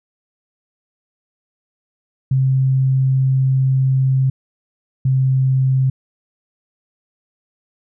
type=tone pair in turn; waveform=sine; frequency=132.4 / 131.81 Hz; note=C3 / C3; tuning=+21 / +13 cents; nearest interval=unison; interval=8 cents; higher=first; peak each=-12 dBFS; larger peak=neither; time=2.31-4.3 / 5.05-5.9 s; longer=first; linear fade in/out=5 ms; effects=none